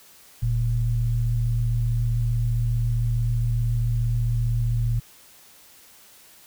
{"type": "tone pair together", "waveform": "sine", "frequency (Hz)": [41.2, 116.54], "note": ["E1", "A#2"], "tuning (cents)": [0, 0], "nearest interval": "octave + tritone", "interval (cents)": 1800, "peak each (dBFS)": [-25, -21], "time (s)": [0.42, 5], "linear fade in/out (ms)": 10, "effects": ["white hiss -51 dBFS RMS until 6.46 s"]}